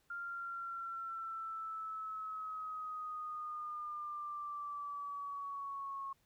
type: linear sweep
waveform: sine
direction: down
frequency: 1396.9 to 1091 Hz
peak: -40 dBFS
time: 0.1-6.13 s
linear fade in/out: 5 ms
effects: pink hiss -75 dBFS RMS until 6.25 s